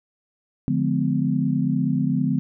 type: chord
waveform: sine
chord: D diminished seventh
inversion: none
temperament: just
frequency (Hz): 146.83 / 176.2 / 211.4 / 253.7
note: D3 / F3 / Ab3 / Cb4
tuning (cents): 0 / +16 / +31 / +47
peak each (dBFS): -24 / -25 / -26 / -23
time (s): 0.68-2.39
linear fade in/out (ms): 0
effects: none